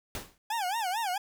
pink noise with exponential decay, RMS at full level -33 dBFS, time 0.15-0.38 s, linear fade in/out 1 ms, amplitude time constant 50 ms
40% pulse tone with vibrato, 817 Hz, G#5, 29 cents flat, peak -28 dBFS, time 0.5-1.18 s, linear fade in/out 5 ms, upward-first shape sine, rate 4.5 Hz, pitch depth 230 cents each way
effects none

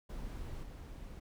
brown noise with level steps, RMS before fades -43 / -47 dBFS, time 0.09-1.2 s, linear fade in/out 10 ms, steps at 0.63 s, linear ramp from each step 2 ms, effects none

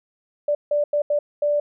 sine tone bursts at uneven times, 587 Hz, D5, 1 cent flat, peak -17 dBFS, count 5, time 0.48-0.55 / 0.71-0.84 / 0.93-1.02 / 1.1-1.19 / 1.42-1.6 s, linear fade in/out 5 ms, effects none

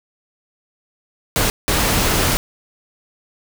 pink noise bursts at uneven times, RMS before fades -17 dBFS, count 2, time 1.36-1.5 / 1.68-2.37 s, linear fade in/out 0 ms, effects none

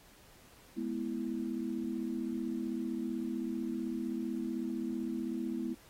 sine chord, E major, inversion first, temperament equal with one note detuned, 211.2 / 246.9 / 329.6 Hz, G#3 / B3 / E4, +29 / 0 / 0 cents, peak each -39 / -37 / -38 dBFS, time 0.76-5.75 s, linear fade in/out 20 ms, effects pink hiss -60 dBFS RMS until 5.89 s + AAC 48 kbps

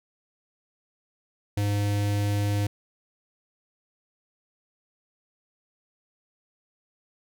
square tone with notch filter, 102.3 Hz, G#2, 26 cents flat, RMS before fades -25 dBFS, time 1.57-2.67 s, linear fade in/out 5 ms, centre 1200 Hz, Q 1.7, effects none

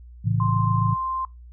sine chord, A major, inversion none, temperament just, 110 / 137.5 / 165 Hz, A2 / C#3 / E3, 0 / -14 / +2 cents, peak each -21 / -26 / -26 dBFS, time 0.24-0.95 s, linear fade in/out 20 ms
sine tone, 1046.5 Hz, C6, in tune, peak -24 dBFS, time 0.4-1.25 s, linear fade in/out 2 ms
effects noise-tail reverb RT60 0.2 s tail -23 dB re dry + added 60 Hz sine -41 dBFS peak until 1.52 s

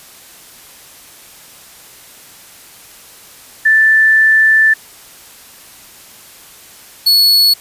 sine / 45% pulse tone pair in turn, 1763 / 4393 Hz, A6 / C#8, +3 / -16 cents, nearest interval octave + major third, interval 1581 cents, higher second, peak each -6 dBFS, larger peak neither, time 3.65-4.74 / 7.06-7.54 s, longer first, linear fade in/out 10 ms, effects white hiss -39 dBFS RMS until 7.6 s + resampled to 32000 Hz

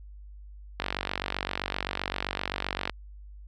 click train, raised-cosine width 0.3 ms, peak -12 dBFS, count 101, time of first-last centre 0.8-2.896 s, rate 47.7 Hz, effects added 50 Hz sine -43 dBFS peak until 3.47 s

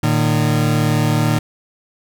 30% pulse tone pair together, 114.1 / 152.31 Hz, A#2 / D#3, -37 / -37 cents, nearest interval perfect fourth, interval 500 cents, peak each -14 dBFS, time 0.03-1.39 s, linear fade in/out 5 ms, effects none

